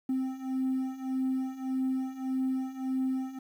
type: beating tone pair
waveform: triangle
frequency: 260.5 / 262.2 Hz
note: C4 / C4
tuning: -7 / +4 cents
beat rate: 1.7 Hz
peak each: -31 / -28 dBFS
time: 0.09-3.39 s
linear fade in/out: 5 ms
effects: tanh soft clip ceiling -21 dBFS + 10-bit